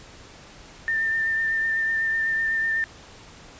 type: tone with vibrato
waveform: sine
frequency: 1798 Hz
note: A6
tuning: 37 cents sharp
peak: -21 dBFS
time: 0.88-2.84 s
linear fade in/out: 0 ms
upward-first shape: triangle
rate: 8 Hz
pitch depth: 22 cents each way
effects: pink hiss -46 dBFS RMS until 3.59 s + resampled to 16000 Hz